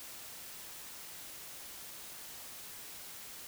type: silence
effects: white hiss -48 dBFS RMS until 3.47 s